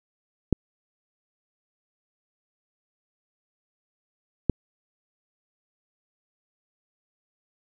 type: clicks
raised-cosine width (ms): 3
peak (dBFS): -6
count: 2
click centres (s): 0.527 / 4.497
effects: none